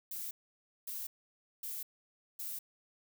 violet noise bursts, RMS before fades -41 dBFS, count 4, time 0.11-2.59 s, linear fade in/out 5 ms, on 200 ms, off 560 ms, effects none

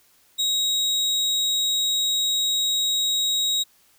35% pulse tone, 3800 Hz, A#7, 33 cents sharp, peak -18 dBFS, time 0.38-3.64 s, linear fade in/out 20 ms, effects white hiss -59 dBFS RMS until 3.98 s

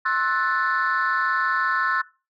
sine chord, F# half-diminished seventh, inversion second, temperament equal with one note detuned, 1064.2 / 1318.5 / 1480 / 1760 Hz, C6 / E6 / F#6 / A6, +29 / 0 / 0 / 0 cents, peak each -24 dBFS, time 0.05-2.02 s, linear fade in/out 10 ms, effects noise-tail reverb RT60 0.3 s tail -21 dB re dry + tanh soft clip ceiling -14 dBFS

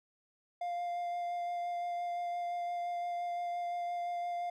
triangle tone with vibrato, 700 Hz, F5, 4 cents sharp, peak -32 dBFS, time 0.61-4.5 s, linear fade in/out 5 ms, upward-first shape sine, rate 5.8 Hz, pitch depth 10 cents each way, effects none

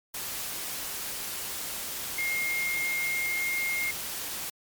sine tone in noise, 2133 Hz, C7, 33 cents sharp, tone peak -27 dBFS, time 2.18-3.91 s, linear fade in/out 5 ms, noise white, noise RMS -35 dBFS, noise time 0.14-4.5 s, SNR +5 dB, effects MP3 96 kbps

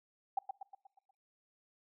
sine tone with echo, 784 Hz, G5, in tune, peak -29 dBFS, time 0.37-0.39 s, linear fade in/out 5 ms, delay 120 ms, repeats 6, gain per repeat -6 dB, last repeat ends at 1.11 s, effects noise-tail reverb RT60 0.8 s tail -26 dB re dry

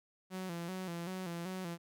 sawtooth tone with vibrato, 178.2 Hz, F3, 35 cents sharp, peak -35 dBFS, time 0.3-1.78 s, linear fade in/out 50 ms, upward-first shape square, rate 2.6 Hz, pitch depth 79 cents each way, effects none

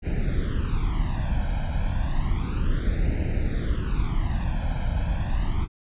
brown noise with flanger, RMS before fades -24 dBFS, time 0.02-5.68 s, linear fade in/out 50 ms, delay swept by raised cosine 0.44 to 1.28 ms, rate 0.31 Hz, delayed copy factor +0.95, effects resampled to 8000 Hz

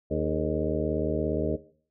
harmonic tone with a mistuned harmonic, 77.1 Hz, D#2, 15 cents flat, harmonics 1 / 2 / 3 / 4 / 5 / 6 / 7 / 8, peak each -33 / -33 / -33 / -33 / -33 / -33 / -33 / -33 dBFS, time 0.1-1.57 s, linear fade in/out 20 ms, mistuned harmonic 5, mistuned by +89 cents, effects noise-tail reverb RT60 0.5 s tail -18 dB re dry

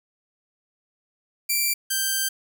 5% pulse tone pair in turn, 2349 / 1567.8 Hz, D7 / G6, 0 / 0 cents, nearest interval perfect fifth, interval 700 cents, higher first, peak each -11 dBFS, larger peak neither, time 1.49-1.74 / 1.9-2.29 s, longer second, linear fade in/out 10 ms, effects none

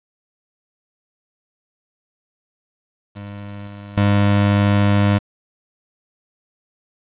25% pulse tone with level steps, 101.5 Hz, G#2, 39 cents flat, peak -27 / -29 / -9 dBFS, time 3.15-5.19 s, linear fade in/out 20 ms, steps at 3.67 / 3.97 s, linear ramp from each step 5 ms, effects resampled to 8000 Hz + 8-bit

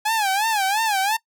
sawtooth tone with vibrato, 830.6 Hz, G#5, in tune, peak -15 dBFS, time 0.05-1.17 s, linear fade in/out 10 ms, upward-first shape sine, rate 2.9 Hz, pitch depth 150 cents each way, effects noise-tail reverb RT60 0.1 s tail -22 dB re dry

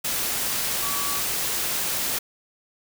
sine tone in noise, 1141 Hz, C#6, 50 cents sharp, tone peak -32 dBFS, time 0.82-1.2 s, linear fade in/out 10 ms, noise white, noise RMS -26 dBFS, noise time 0.04-2.19 s, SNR -9 dB, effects none

